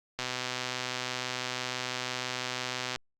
click train, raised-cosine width 0.2 ms, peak -15 dBFS, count 350, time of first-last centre 0.19-2.96 s, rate 126 Hz, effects Opus 48 kbps

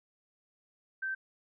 sine tone, 1554 Hz, G6, 16 cents flat, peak -32 dBFS, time 1.02-1.15 s, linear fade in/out 10 ms, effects none

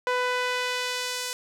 sawtooth tone with band-pass filter sweep, 498.3 Hz, B4, 15 cents sharp, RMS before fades -28 dBFS, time 0.07-1.33 s, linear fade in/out 0 ms, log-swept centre 1200 to 6900 Hz, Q 0.73, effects none

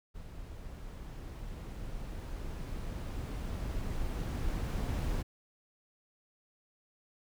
brown noise with level ramp, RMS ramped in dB -46 to -32 dBFS, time 0.14-5.23 s, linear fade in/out 20 ms, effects none

